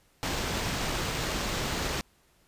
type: noise with sample-and-hold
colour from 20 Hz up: pink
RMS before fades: -31 dBFS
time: 0.23-2.01 s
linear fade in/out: 0 ms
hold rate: 11025 Hz
effects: pink hiss -65 dBFS RMS until 2.47 s + resampled to 32000 Hz